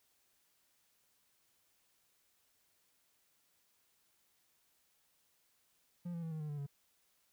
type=tone with pitch steps; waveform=triangle; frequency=174.61 / 168.56 / 162.73 / 157.09 / 151.66 / 146.41 / 141.34 Hz; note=F3 / E3 / E3 / D#3 / D#3 / D3 / C#3; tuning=0 / +39 / -22 / +17 / -44 / -5 / +34 cents; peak=-37 dBFS; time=6.05-6.666 s; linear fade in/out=10 ms; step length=88 ms; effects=white hiss -75 dBFS RMS until 7.32 s